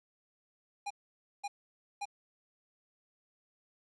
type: tone bursts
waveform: square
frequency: 812 Hz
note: G#5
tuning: 39 cents flat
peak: -36 dBFS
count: 3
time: 0.86-2.055 s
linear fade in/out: 10 ms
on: 45 ms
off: 530 ms
effects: resampled to 22050 Hz + 12-bit